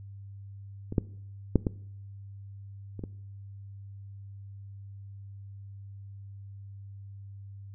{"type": "clicks", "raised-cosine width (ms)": 3, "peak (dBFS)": [-22, -10, -7, -13, -27, -21], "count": 6, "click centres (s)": [0.924, 0.982, 1.557, 1.668, 2.993, 3.038], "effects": ["noise-tail reverb RT60 0.7 s tail -21 dB re dry", "added 99 Hz sine -42 dBFS peak until 7.74 s"]}